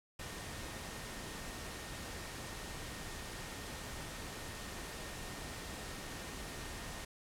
sine tone in noise, 1840 Hz, A#6, 23 cents flat, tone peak -56 dBFS, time 0.19-7.05 s, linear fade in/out 5 ms, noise pink, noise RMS -45 dBFS, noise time 0.19-7.05 s, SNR -14 dB, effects low-pass 11000 Hz 12 dB/octave

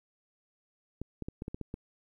clicks, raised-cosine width 3 ms, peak -24 dBFS, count 8, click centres 1.016 / 1.223 / 1.285 / 1.421 / 1.481 / 1.545 / 1.613 / 1.741 s, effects 11-bit

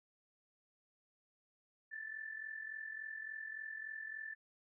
sine tone with amplitude modulation, 1760 Hz, A6, in tune, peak -40 dBFS, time 1.91-4.35 s, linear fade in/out 20 ms, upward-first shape sine, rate 43.5 Hz, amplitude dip 70%, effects none

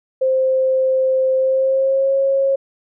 sine tone with pitch glide, 523.3 to 543.9 Hz, C5 to C#5, 0 to -33 cents, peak -13 dBFS, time 0.21-2.56 s, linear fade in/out 10 ms, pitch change +67 cents, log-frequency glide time 1.37-2.14 s, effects none

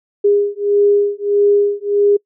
sine beating tone pair, 407 / 408.6 Hz, G#4 / G#4, -35 / -28 cents, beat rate 1.6 Hz, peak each -14 dBFS, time 0.24-2.17 s, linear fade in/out 10 ms, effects noise-tail reverb RT60 0.1 s tail -26 dB re dry

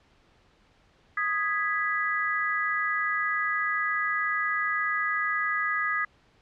sine chord, G# minor, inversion second, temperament equal, 1244.5 / 1661.2 / 1975.5 Hz, D#6 / G#6 / B6, 0 / 0 / 0 cents, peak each -29 dBFS, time 1.17-6.05 s, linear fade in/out 5 ms, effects pink hiss -62 dBFS RMS until 6.41 s + low-pass 4000 Hz 12 dB/octave

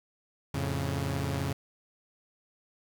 sawtooth chord, F augmented, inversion none, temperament equal, 87.31 / 110 / 138.59 Hz, F2 / A2 / C#3, 0 / 0 / 0 cents, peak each -30 / -33 / -28 dBFS, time 0.54-1.53 s, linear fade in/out 5 ms, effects 9-bit

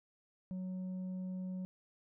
sine tone with tanh clipping, 185 Hz, F#3, in tune, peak -39 dBFS, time 0.51-1.65 s, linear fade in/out 0 ms, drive 4 dB, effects none

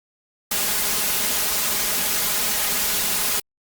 white noise with comb filter, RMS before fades -22 dBFS, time 0.51-3.4 s, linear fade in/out 5 ms, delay 4.8 ms, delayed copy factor +0.65, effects Opus 48 kbps

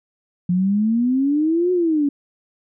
sine exponential two-way sweep, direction up then down, 174.61 to 367.6 to 278.4 Hz, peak -15 dBFS, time 0.49-2.09 s, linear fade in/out 5 ms, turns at 1.72 s, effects none

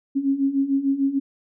sine beating tone pair, 270 / 276.7 Hz, C#4 / C#4, -45 / -3 cents, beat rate 6.7 Hz, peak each -24 / -20 dBFS, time 0.15-1.2 s, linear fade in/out 20 ms, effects none

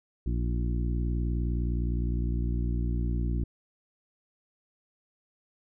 harmonic tone with a mistuned harmonic, 59.6 Hz, A#1, 39 cents sharp, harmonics 1 / 2 / 3 / 4 / 5 / 6, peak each -27 / -33 / -37 / -39 / -41 / -43 dBFS, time 0.26-3.44 s, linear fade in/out 5 ms, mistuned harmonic 6, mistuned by -50 cents, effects none

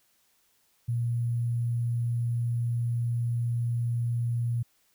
sine tone with sample-and-hold, 118.5 Hz, A#2, 29 cents sharp, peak -25 dBFS, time 0.88-4.63 s, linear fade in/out 10 ms, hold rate 11025 Hz, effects white hiss -68 dBFS RMS until 4.94 s

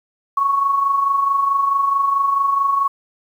sine tone with amplitude modulation, 1108.7 Hz, C#6, in tune, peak -12 dBFS, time 0.37-2.88 s, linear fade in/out 5 ms, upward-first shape sine, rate 24.6 Hz, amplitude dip 50%, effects 8-bit

